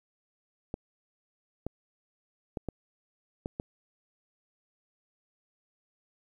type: clicks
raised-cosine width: 2 ms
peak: -20 dBFS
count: 6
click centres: 0.741 / 1.666 / 2.572 / 2.687 / 3.459 / 3.599 s
effects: 10-bit